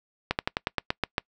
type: slowing click train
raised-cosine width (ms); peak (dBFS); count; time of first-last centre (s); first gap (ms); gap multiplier
0.3; -8; 9; 0.31-1.181; 79; 1.09
effects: noise-tail reverb RT60 0.1 s tail -26 dB re dry